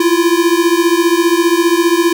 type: beating tone pair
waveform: square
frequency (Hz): 333.7 / 348.7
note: E4 / F4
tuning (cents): +21 / -3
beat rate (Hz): 15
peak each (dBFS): -13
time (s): 0-2.13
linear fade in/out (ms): 5
effects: none